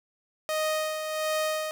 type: tone with tremolo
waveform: sawtooth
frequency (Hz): 622.3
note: D#5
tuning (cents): 0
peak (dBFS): -21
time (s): 0.49-1.71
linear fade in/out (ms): 0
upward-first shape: sine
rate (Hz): 1.4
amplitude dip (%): 50
effects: none